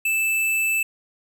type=tone; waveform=square; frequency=2637 Hz; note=E7; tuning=in tune; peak=-20 dBFS; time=0.05-0.83 s; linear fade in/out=5 ms; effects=none